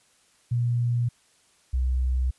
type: tone pair in turn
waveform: sine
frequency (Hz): 120 / 63.57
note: B2 / C2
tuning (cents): -49 / -49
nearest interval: major seventh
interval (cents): 1100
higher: first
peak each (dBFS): -21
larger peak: neither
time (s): 0.51-1.09 / 1.73-2.31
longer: neither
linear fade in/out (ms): 10
effects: white hiss -62 dBFS RMS until 2.38 s + resampled to 24000 Hz